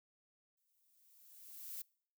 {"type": "noise with exponential growth", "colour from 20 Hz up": "violet", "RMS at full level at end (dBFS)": -44, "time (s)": [0.57, 1.82], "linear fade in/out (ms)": 5, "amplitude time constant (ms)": 270, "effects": ["noise-tail reverb RT60 0.6 s tail -26 dB re dry"]}